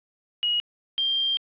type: tone pair in turn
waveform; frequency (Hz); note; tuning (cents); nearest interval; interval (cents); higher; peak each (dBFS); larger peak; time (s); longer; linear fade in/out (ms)
sine; 2895 / 3183; F#7 / G7; -38 / +26; major second; 164; second; -21; neither; 0.43-0.6 / 0.98-1.37; second; 0
effects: resampled to 8000 Hz + 9-bit